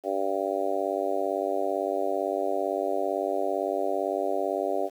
harmonic tone, 97.8 Hz, G2, 4 cents flat, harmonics 3 / 4 / 5 / 6 / 7 / 8, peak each -35 / -31 / -34 / -30 / -31 / -36 dBFS, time 0.03-4.9 s, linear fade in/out 50 ms, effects 9-bit

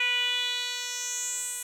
10% pulse tone with band-pass filter sweep, 491 Hz, B4, 10 cents flat, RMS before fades -30 dBFS, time 0-1.63 s, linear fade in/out 5 ms, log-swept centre 2500 to 9500 Hz, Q 4, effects none

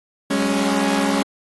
sawtooth chord, F# suspended second, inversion none, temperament equal with one note detuned, 188.78 / 207.7 / 277.2 Hz, F#3 / G#3 / C#4, +35 / 0 / 0 cents, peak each -22 / -18 / -16 dBFS, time 0.3-1.23 s, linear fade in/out 10 ms, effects AAC 32 kbps

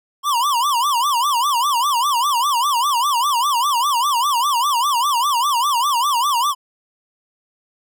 square tone with vibrato, 1046.5 Hz, C6, in tune, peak -16 dBFS, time 0.23-6.55 s, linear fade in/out 50 ms, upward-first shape sine, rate 5 Hz, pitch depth 220 cents each way, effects none

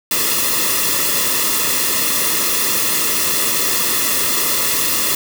white noise with comb filter, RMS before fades -17 dBFS, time 0.11-5.15 s, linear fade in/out 2 ms, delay 1.3 ms, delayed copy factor -0.75, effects none

